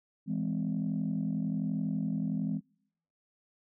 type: chord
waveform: sine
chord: E augmented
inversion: none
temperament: just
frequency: 164.81 / 206 / 257.5 Hz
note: E3 / G#3 / B#3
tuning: 0 / -14 / -28 cents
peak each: -33 / -32 / -34 dBFS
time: 0.26-2.61 s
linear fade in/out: 50 ms
effects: noise-tail reverb RT60 0.7 s tail -26 dB re dry + tanh soft clip ceiling -23 dBFS